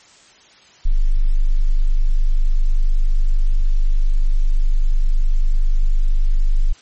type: tone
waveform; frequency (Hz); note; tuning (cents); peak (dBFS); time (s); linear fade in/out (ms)
sine; 25.09; G0; +41; -10; 0.85-6.73; 10
effects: white hiss -48 dBFS RMS until 6.81 s + MP3 32 kbps